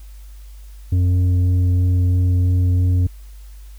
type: tone with tanh clipping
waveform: sine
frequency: 90.3 Hz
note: F#2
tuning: 42 cents flat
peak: -14 dBFS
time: 0.92-3.07 s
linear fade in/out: 5 ms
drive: 6 dB
effects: added 50 Hz sine -35 dBFS peak until 3.78 s + white hiss -53 dBFS RMS until 3.78 s